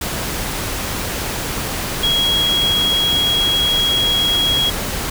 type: tone in noise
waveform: sine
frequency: 3300 Hz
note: G#7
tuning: 12 cents flat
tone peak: -14 dBFS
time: 2.03-4.7 s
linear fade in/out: 5 ms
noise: pink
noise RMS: -23 dBFS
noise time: 0.01-5.1 s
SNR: +6 dB
effects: none